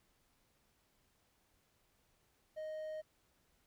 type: tone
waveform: triangle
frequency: 622.3 Hz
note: D#5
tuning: in tune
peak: -39 dBFS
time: 2.56-3.02 s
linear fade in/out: 20 ms
effects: pink hiss -75 dBFS RMS until 3.66 s